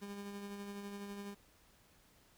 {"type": "tone with tremolo", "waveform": "30% pulse", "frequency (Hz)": 201.6, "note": "G3", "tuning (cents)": 49, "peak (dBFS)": -40, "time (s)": [0.01, 1.35], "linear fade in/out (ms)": 20, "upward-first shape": "sine", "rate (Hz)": 12, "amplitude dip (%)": 35, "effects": ["pink hiss -67 dBFS RMS until 2.37 s"]}